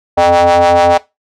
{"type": "ring-modulated tone", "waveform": "square", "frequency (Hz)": 87.31, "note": "F2", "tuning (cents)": 0, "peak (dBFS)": -4, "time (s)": [0.17, 0.98], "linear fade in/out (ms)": 10, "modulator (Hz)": 695, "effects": ["noise-tail reverb RT60 0.2 s tail -18 dB re dry", "low-pass 6000 Hz 12 dB/octave"]}